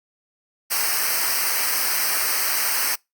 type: noise with comb filter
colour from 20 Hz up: white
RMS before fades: -22 dBFS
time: 0.7-2.96 s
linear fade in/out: 20 ms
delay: 0.28 ms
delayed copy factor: -0.9
effects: noise-tail reverb RT60 0.2 s tail -25 dB re dry + Opus 48 kbps